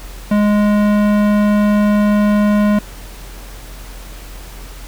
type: tone with tanh clipping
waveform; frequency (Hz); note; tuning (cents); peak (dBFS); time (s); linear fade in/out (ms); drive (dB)
sine; 207.7; G#3; 0; -12; 0.31-2.79; 5; 18
effects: added 44 Hz sine -31 dBFS peak until 4.87 s + pink hiss -37 dBFS RMS until 4.87 s